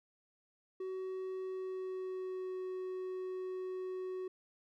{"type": "tone with pitch glide", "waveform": "triangle", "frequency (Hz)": [375.8, 371.3], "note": ["F#4", "F#4"], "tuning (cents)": [27, 6], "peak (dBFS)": -36, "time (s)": [0.8, 4.28], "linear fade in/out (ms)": 5, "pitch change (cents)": -21, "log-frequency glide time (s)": [1.44, 2.58], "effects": []}